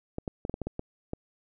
clicks, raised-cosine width 2 ms, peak -19 dBFS, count 9, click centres 0.184 / 0.278 / 0.451 / 0.496 / 0.541 / 0.617 / 0.67 / 0.794 / 1.134 s, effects none

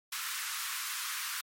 pink high-pass noise, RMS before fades -37 dBFS, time 0.12-1.41 s, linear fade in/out 5 ms, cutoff 1100 Hz, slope 48 dB/octave, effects MP3 64 kbps

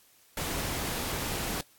pink noise, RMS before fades -33 dBFS, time 0.37-1.61 s, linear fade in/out 2 ms, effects white hiss -61 dBFS RMS until 1.78 s + AAC 64 kbps

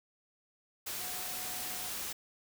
sine tone in noise, 733 Hz, F#5, 16 cents flat, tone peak -50 dBFS, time 1-1.89 s, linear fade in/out 10 ms, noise white, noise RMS -39 dBFS, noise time 0.86-2.13 s, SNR -14 dB, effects none

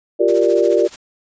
sine chord, G minor seventh, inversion third, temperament equal, 349.2 / 392 / 466.2 / 587.3 Hz, F4 / G4 / Bb4 / D5, 0 / 0 / 0 / 0 cents, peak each -17 dBFS, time 0.19-0.88 s, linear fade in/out 20 ms
white noise with tremolo, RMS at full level -33 dBFS, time 0.28-0.96 s, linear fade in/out 2 ms, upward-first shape triangle, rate 14 Hz, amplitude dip 85%
effects resampled to 16000 Hz

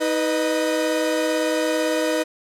45% pulse tone cluster, 316.9 / 494.4 / 616 Hz, D#4 / B4 / D#5, +32 / +2 / -17 cents, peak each -24 dBFS, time 0-2.24 s, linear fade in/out 20 ms, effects low-pass 12000 Hz 12 dB/octave

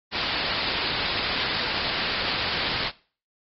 white low-pass noise, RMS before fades -27 dBFS, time 0.11-2.92 s, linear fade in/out 50 ms, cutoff 4900 Hz, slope 96 dB/octave, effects noise-tail reverb RT60 0.4 s tail -20 dB re dry + MP3 32 kbps

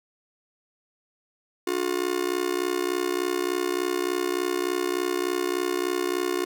45% pulse tone with amplitude modulation, 358.8 Hz, F4, 47 cents sharp, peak -20 dBFS, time 1.67-6.45 s, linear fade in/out 5 ms, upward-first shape sine, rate 63.4 Hz, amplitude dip 95%, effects none

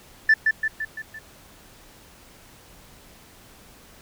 sine tone with echo, 1760 Hz, A6, in tune, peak -10 dBFS, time 0.29-0.34 s, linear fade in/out 5 ms, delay 170 ms, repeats 5, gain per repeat -5 dB, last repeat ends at 1.19 s, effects tanh soft clip ceiling -10 dBFS + pink hiss -50 dBFS RMS until 4.01 s

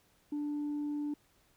sine tone, 293.9 Hz, D4, 1 cent sharp, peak -31 dBFS, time 0.32-1.14 s, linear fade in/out 5 ms, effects tanh soft clip ceiling -31 dBFS + pink hiss -69 dBFS RMS until 1.56 s

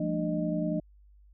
sine tone cluster, 172.9 / 203.4 / 224.1 / 299.3 / 616 Hz, F3 / G#3 / A3 / D4 / D#5, -17 / -36 / +32 / +33 / -17 cents, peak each -31 / -39 / -35 / -32 / -34 dBFS, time 0-0.8 s, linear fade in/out 5 ms, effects added 50 Hz sine -54 dBFS peak until 1.33 s

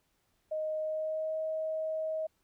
sine tone with pitch glide, 622.3 to 632.4 Hz, D#5 to D#5, 0 to +28 cents, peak -31 dBFS, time 0.51-2.27 s, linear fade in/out 10 ms, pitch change +28 cents, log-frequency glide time 0.8-1.38 s, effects pink hiss -75 dBFS RMS until 2.43 s

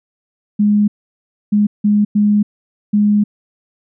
sine tone bursts at uneven times, 207.7 Hz, G#3, in tune, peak -9 dBFS, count 5, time 0.59-0.88 / 1.52-1.67 / 1.84-2.05 / 2.15-2.43 / 2.93-3.24 s, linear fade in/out 10 ms, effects none

